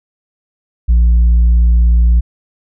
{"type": "tone", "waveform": "sine", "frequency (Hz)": 58.3, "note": "A#1", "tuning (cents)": 1, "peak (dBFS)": -3, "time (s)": [0.88, 2.21], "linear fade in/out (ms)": 20, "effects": ["tanh soft clip ceiling -5 dBFS"]}